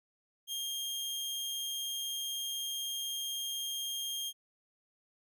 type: tone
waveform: sawtooth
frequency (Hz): 3218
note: G7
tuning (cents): +45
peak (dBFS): -32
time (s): 0.47-4.33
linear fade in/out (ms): 50
effects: none